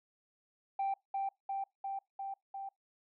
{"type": "tone with echo", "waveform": "sine", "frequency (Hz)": 784, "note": "G5", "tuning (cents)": 0, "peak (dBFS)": -29, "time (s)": [0.79, 0.94], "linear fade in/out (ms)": 5, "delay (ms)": 350, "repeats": 5, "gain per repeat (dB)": -2, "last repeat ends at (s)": 2.69, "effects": ["noise-tail reverb RT60 0.2 s tail -25 dB re dry", "tanh soft clip ceiling -29 dBFS"]}